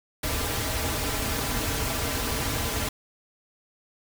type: noise with comb filter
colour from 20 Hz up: pink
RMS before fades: -28 dBFS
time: 0.23-2.89 s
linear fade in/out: 5 ms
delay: 5.5 ms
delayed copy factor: -0.65
effects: none